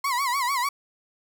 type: tone with vibrato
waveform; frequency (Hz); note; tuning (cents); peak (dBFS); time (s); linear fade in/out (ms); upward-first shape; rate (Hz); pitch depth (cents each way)
35% pulse; 1044; C6; -4; -21; 0.04-0.69; 5; sine; 6.7; 150
effects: none